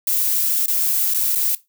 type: noise with dropouts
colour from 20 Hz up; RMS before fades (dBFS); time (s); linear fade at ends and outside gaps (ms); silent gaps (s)
violet; -19; 0.07-1.55; 2; 0.66-0.68 / 1.138-1.145 / 1.351-1.356
effects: noise-tail reverb RT60 0.2 s tail -17 dB re dry